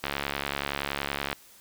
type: click train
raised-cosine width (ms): 0.3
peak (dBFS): -12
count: 92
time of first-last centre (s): 0.04-1.329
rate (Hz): 70.6
effects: white hiss -54 dBFS RMS until 1.6 s